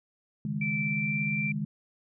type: chord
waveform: sine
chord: C# suspended second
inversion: none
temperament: equal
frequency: 138.59 / 155.56 / 207.7 Hz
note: C#3 / D#3 / G#3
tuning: 0 / 0 / 0 cents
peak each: -36 / -33 / -32 dBFS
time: 0.45-1.65 s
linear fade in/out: 2 ms
type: tone with pitch glide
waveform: sine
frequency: 2332 to 2352 Hz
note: D7 to D7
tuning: -13 to +2 cents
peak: -29 dBFS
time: 0.61-1.52 s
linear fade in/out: 5 ms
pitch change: +15 cents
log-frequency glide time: 0.75-1.21 s
effects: none